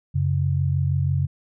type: tone pair together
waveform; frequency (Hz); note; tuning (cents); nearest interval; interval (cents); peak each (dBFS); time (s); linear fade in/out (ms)
sine; 92.5 / 138.59; F#2 / C#3; 0 / 0; perfect fifth; 700; -22 / -21; 0.14-1.27; 20
effects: none